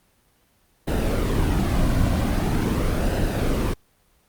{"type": "noise with flanger", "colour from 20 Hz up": "brown", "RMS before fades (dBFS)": -21, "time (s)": [0.87, 3.74], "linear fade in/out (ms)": 10, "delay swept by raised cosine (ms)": [0.88, 2.38], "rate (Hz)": 0.43, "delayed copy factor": -0.5, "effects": ["pink hiss -62 dBFS RMS until 4.28 s", "Opus 24 kbps"]}